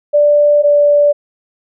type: tone pair in turn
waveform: sine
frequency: 587.3 / 582.9 Hz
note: D5 / D5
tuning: 0 / -13 cents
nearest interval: unison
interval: 13 cents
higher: first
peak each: -6 dBFS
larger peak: neither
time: 0.13-0.63 / 0.63-1.13 s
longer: neither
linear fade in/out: 20 ms
effects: none